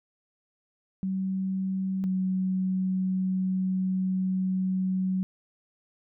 sine tone pair in turn, 190 / 187.17 Hz, F#3 / F#3, +46 / +20 cents, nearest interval unison, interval 26 cents, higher first, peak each -26 / -24 dBFS, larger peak second, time 1.03-2.04 / 2.04-5.23 s, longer second, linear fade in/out 0 ms, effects none

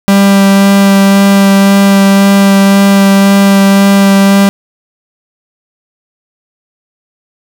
45% pulse tone with vibrato, 197.2 Hz, G3, 11 cents sharp, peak -3 dBFS, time 0.08-4.49 s, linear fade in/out 0 ms, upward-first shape sine, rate 1.9 Hz, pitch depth 9 cents each way, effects none

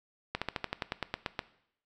slowing click train, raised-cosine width 0.3 ms, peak -15 dBFS, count 12, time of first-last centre 0.35-1.392 s, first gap 66 ms, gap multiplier 1.07, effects noise-tail reverb RT60 0.7 s tail -17 dB re dry

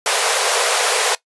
pink high-pass noise, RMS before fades -17 dBFS, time 0.06-1.15 s, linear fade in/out 2 ms, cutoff 420 Hz, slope 96 dB/octave, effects noise-tail reverb RT60 0.1 s tail -19 dB re dry + resampled to 24000 Hz

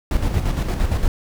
brown noise with tremolo, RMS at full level -18 dBFS, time 0.11-1.08 s, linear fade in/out 2 ms, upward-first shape square, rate 8.7 Hz, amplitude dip 50%, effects none

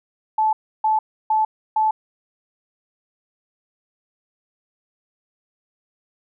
sine tone bursts, 869 Hz, A5, 22 cents flat, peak -15 dBFS, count 4, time 0.38-1.91 s, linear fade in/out 5 ms, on 150 ms, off 310 ms, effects none

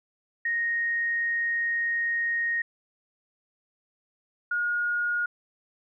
sine tone pair in turn, 1864.7 / 1434.8 Hz, A#6 / F6, 0 / +46 cents, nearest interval perfect fourth, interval 454 cents, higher first, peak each -24 dBFS, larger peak neither, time 0.45-2.62 / 4.51-5.26 s, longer first, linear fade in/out 5 ms, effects none

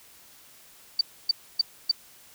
sine tone bursts, 4617 Hz, D8, 30 cents flat, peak -17 dBFS, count 4, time 0.99-1.914 s, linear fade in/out 5 ms, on 21 ms, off 280 ms, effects white hiss -53 dBFS RMS until 2.34 s

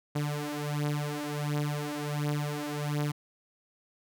sawtooth beating tone pair, 146.83 / 148.23 Hz, D3 / D3, 0 / +16 cents, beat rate 1.4 Hz, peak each -29 / -29 dBFS, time 0.15-3.12 s, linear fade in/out 10 ms, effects none

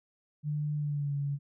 sine tone with pitch glide, 149 to 141.86 Hz, D3 to C#3, +25 to +40 cents, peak -29 dBFS, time 0.43-1.39 s, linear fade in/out 50 ms, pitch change -85 cents, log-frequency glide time 0.76-1.14 s, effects none

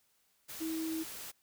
sine tone in noise, 321.5 Hz, E4, 43 cents flat, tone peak -34 dBFS, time 0.6-1.04 s, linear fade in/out 20 ms, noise white, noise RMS -45 dBFS, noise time 0.48-1.32 s, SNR +8 dB, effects white hiss -73 dBFS RMS until 1.42 s

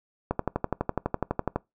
click train, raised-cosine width 1 ms, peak -11 dBFS, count 16, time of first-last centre 0.31-1.56 s, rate 12 Hz, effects noise-tail reverb RT60 0.2 s tail -23 dB re dry

